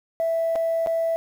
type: tone with dropouts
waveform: sine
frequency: 659.3 Hz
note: E5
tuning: in tune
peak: -19 dBFS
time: 0.2-1.16 s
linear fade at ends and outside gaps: 0 ms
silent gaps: 0.555-0.559 / 0.862-0.871 s
effects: tanh soft clip ceiling -17 dBFS + 8-bit